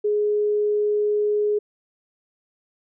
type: tone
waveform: sine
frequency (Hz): 417.9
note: G#4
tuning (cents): +11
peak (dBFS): -18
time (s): 0.04-1.59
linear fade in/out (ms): 10
effects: none